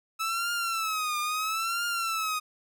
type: tone with vibrato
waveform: sawtooth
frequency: 1304 Hz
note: E6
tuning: 19 cents flat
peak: -24 dBFS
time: 0.19-2.4 s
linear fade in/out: 20 ms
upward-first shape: triangle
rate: 0.75 Hz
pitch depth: 140 cents each way
effects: none